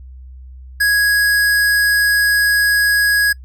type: tone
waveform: square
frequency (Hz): 1661.2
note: G#6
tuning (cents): 0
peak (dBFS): -12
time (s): 0.8-3.33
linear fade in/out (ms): 10
effects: noise-tail reverb RT60 0.1 s tail -26 dB re dry + added 64 Hz sine -33 dBFS peak until 3.44 s